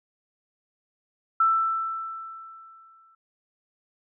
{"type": "tone with exponential decay", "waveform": "sine", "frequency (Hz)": 1329, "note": "E6", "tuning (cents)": 14, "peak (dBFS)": -16, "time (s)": [1.4, 3.15], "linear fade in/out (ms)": 5, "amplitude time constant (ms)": 380, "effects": []}